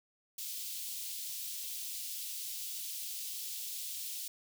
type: high-pass noise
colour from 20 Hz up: white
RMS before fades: -41 dBFS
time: 0.38-4.28 s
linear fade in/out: 5 ms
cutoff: 3000 Hz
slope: 24 dB/octave
effects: none